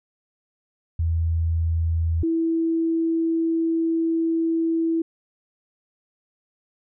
sine tone pair in turn, 82.41 / 328.3 Hz, E2 / E4, 0 / -7 cents, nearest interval 2 octaves, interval 2393 cents, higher second, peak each -19 dBFS, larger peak neither, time 0.99-2.23 / 2.23-5.02 s, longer second, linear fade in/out 5 ms, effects none

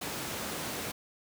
pink high-pass noise, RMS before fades -37 dBFS, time 0.01-0.92 s, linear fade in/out 10 ms, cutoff 130 Hz, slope 12 dB/octave, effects none

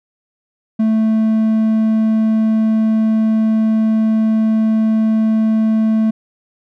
triangle tone, 220 Hz, A3, in tune, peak -9 dBFS, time 0.79-6.11 s, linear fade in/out 10 ms, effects none

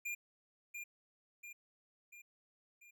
square tone with echo, 2404 Hz, D7, 40 cents sharp, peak -39 dBFS, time 0.05-0.15 s, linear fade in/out 10 ms, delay 690 ms, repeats 4, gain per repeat -5 dB, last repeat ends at 2.91 s, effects none

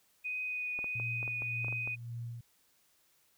sine tone with vibrato, 2489 Hz, D#7, in tune, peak -34 dBFS, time 0.24-1.96 s, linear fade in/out 20 ms, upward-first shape triangle, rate 1.5 Hz, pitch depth 13 cents each way
clicks, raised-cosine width 1 ms, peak -32 dBFS, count 10, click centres 0.79 / 0.843 / 0.999 / 1.229 / 1.278 / 1.421 / 1.646 / 1.683 / 1.726 / 1.875 s
sine tone with tremolo, 117.9 Hz, A#2, 20 cents sharp, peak -37 dBFS, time 0.95-2.41 s, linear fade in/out 5 ms, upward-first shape sine, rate 1.8 Hz, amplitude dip 60%
effects white hiss -70 dBFS RMS until 3.37 s

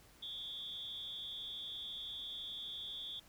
sine tone with amplitude modulation, 3457 Hz, A7, 31 cents flat, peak -38 dBFS, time 0.22-3.2 s, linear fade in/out 10 ms, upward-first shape sine, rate 232 Hz, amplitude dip 100%, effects pink hiss -63 dBFS RMS until 3.28 s

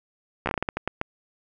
slowing click train, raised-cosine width 0.5 ms, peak -10 dBFS, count 11, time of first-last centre 0.46-1.014 s, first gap 13 ms, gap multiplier 1.3, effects none

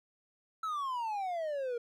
triangle exponential sweep, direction down, 1332 to 465.4 Hz, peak -31 dBFS, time 0.63-1.78 s, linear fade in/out 5 ms, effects none

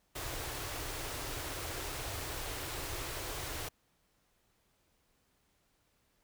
pink band-stop noise, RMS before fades -40 dBFS, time 0.15-3.69 s, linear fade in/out 10 ms, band 140 to 280 Hz, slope 48 dB/octave, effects pink hiss -74 dBFS RMS until 6.23 s

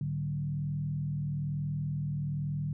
sine tone with frequency modulation, 146.83 Hz, D3, in tune, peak -30 dBFS, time 0.01-2.73 s, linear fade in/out 2 ms, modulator 41.1 Hz, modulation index 0.7, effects none

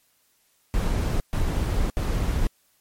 brown noise bursts at uneven times, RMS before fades -23 dBFS, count 3, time 0.74-1.2 / 1.33-1.9 / 1.97-2.47 s, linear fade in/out 0 ms, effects white hiss -65 dBFS RMS until 2.8 s + MP3 64 kbps

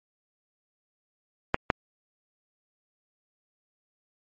clicks, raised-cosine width 0.5 ms, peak -5 dBFS, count 2, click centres 1.544 / 1.702 s, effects MP3 32 kbps

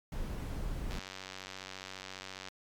brown noise, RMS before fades -37 dBFS, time 0.12-0.99 s, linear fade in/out 2 ms
click train, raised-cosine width 0.2 ms, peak -25 dBFS, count 150, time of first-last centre 0.91-2.485 s, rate 94.6 Hz
effects MP3 96 kbps

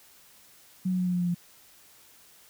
sine tone with pitch steps, 185 / 183.19 / 181.4 / 179.63 / 177.87 / 176.14 / 174.42 Hz, F#3 / F#3 / F#3 / F3 / F3 / F3 / F3, 0 / -17 / -34 / +49 / +32 / +15 / -2 cents, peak -24 dBFS, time 0.85-1.347 s, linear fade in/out 10 ms, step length 71 ms, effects white hiss -56 dBFS RMS until 2.49 s

